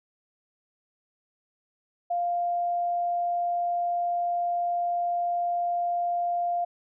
sine tone, 698.5 Hz, F5, in tune, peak -24 dBFS, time 2.1-6.65 s, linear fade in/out 10 ms, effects none

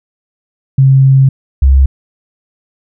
sine tone pair in turn, 134.4 / 67.2 Hz, C3 / C2, +47 / +47 cents, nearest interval octave, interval 1200 cents, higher first, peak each -3 dBFS, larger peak neither, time 0.78-1.29 / 1.62-1.86 s, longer first, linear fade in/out 5 ms, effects none

